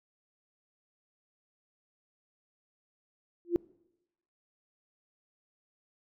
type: tone with exponential growth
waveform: sine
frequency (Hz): 345.7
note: F4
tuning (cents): -18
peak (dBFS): -18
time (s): 3.45-3.56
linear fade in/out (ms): 0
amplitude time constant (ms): 22
effects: noise-tail reverb RT60 0.9 s tail -24 dB re dry